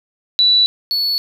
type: tone pair in turn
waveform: sine / triangle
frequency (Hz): 3951 / 4419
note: B7 / C#8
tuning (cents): 0 / -6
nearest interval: major second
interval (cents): 194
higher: second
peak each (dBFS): -9 / -14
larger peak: first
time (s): 0.39-0.66 / 0.91-1.18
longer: neither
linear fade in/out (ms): 0
effects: none